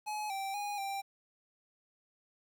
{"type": "tone with pitch steps", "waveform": "square", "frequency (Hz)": [847, 780, 821, 787], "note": ["G#5", "G5", "G#5", "G5"], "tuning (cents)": [34, -9, -20, 7], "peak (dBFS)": -36, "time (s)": [0.06, 1.02], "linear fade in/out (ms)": 20, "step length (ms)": 240, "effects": ["11-bit"]}